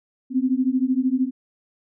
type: beating tone pair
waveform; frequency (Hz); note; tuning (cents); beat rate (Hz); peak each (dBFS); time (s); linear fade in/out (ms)
sine; 252.2 / 265.2; B3 / C4; +36 / +23; 13; -21; 0.3-1.31; 50
effects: none